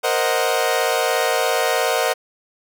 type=chord; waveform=sawtooth; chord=C half-diminished seventh; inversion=third; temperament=equal; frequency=466.2 / 523.3 / 622.3 / 740 Hz; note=Bb4 / C5 / Eb5 / Gb5; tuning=0 / 0 / 0 / 0 cents; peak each=-19 dBFS; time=0.03-2.14 s; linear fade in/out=20 ms; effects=none